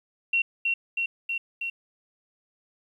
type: tone with echo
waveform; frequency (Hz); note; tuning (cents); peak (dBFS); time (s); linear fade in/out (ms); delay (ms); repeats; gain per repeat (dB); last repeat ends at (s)
sine; 2733; F7; -38; -20; 0.33-0.42; 5; 320; 4; -2; 1.7
effects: 10-bit